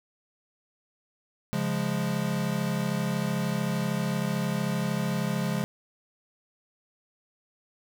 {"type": "chord", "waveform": "square", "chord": "Db major", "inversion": "none", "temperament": "equal", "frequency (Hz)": [138.59, 174.61, 207.7], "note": ["Db3", "F3", "Ab3"], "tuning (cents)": [0, 0, 0], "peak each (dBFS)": [-32, -31, -31], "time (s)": [1.53, 5.64], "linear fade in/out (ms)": 0, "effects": []}